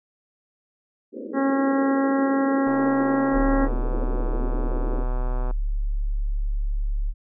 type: band-pass noise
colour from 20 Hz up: pink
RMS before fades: -33 dBFS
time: 1.12-5.05 s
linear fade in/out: 50 ms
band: 220 to 540 Hz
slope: 96 dB/octave
type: harmonic tone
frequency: 272.7 Hz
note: C#4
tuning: 28 cents flat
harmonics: 1 / 2 / 3 / 4 / 5 / 6 / 7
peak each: -20 / -26 / -30 / -32 / -34 / -36 / -37 dBFS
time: 1.33-3.69 s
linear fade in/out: 50 ms
type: click train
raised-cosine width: 1 ms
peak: -21 dBFS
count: 356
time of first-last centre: 2.67-5.51 s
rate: 125 Hz
type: tone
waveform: sine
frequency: 35.7 Hz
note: D1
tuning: 48 cents flat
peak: -21 dBFS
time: 3.32-7.14 s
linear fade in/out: 50 ms
effects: none